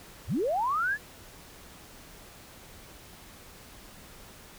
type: linear sweep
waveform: sine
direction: up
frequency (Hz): 51.91 to 1760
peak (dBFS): -25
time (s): 0.27-0.98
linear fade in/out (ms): 50
effects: pink hiss -50 dBFS RMS until 4.58 s